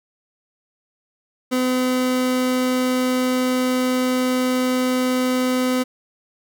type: tone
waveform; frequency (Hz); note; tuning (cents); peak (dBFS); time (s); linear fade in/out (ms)
30% pulse; 254.1; B3; +49; -15; 1.51-5.84; 20
effects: none

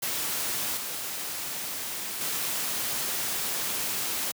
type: noise with level steps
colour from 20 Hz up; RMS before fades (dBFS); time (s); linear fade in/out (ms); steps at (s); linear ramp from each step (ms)
white; -30 / -34 / -30; 0.02-4.32; 10; 0.77 / 2.21; 2
effects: high-pass 100 Hz 12 dB/octave

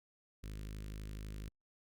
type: tone with notch filter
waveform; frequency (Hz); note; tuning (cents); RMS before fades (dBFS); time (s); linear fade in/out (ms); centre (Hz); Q
sawtooth; 52; G#1; +3; -45; 0.43-1.49; 10; 800; 0.52
effects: Opus 48 kbps

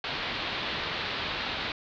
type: low-pass noise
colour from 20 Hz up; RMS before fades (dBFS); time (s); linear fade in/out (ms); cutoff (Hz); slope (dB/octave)
white; -33; 0.04-1.72; 2; 4200; 48
effects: none

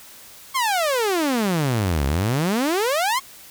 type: exponential two-way sweep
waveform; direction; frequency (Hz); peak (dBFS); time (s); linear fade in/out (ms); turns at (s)
sawtooth; down then up; 1108.7 to 65.9 to 1108.7; -15; 0.54-3.2; 20; 2.06
effects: white hiss -44 dBFS RMS until 3.5 s

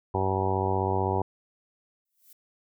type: harmonic tone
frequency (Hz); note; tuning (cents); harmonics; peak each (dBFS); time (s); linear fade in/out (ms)
95.8; G2; -39; 1 / 2 / 3 / 4 / 5 / 6 / 7 / 8 / 9 / 10; -29 / -36 / -37 / -30 / -34 / -38 / -37 / -33 / -32 / -33; 0.14-1.22; 5
type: noise with exponential growth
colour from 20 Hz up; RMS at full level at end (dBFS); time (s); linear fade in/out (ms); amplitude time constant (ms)
violet; -49; 2.05-2.33; 5; 60
effects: none

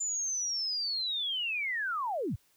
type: linear sweep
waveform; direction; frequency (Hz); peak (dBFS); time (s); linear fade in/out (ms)
sine; down; 7140 to 65.41; -30; 0-2.36; 10
effects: white hiss -68 dBFS RMS until 2.56 s

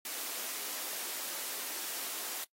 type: high-pass noise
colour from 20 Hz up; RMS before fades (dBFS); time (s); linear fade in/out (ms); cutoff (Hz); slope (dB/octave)
white; -39; 0.05-2.44; 2; 260; 24
effects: noise-tail reverb RT60 0.1 s tail -23 dB re dry + AAC 48 kbps

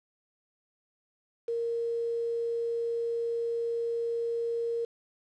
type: tone with quantisation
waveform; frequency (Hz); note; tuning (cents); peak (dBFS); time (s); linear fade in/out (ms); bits
sine; 465.6; A#4; -2; -28; 1.48-4.85; 5; 8
effects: low-pass 4000 Hz 12 dB/octave

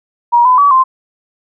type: tone with pitch steps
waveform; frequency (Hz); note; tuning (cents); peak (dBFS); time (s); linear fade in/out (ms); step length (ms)
sine; 952 / 1008 / 1142 / 1044; A#5 / B5 / D6 / C6; +36 / +35 / -49 / -4; -5; 0.32-0.84; 20; 130
effects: none

